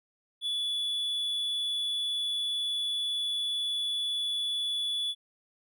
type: tone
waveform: triangle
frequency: 3433 Hz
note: A7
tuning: 43 cents flat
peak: -27 dBFS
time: 0.41-5.15 s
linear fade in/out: 50 ms
effects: none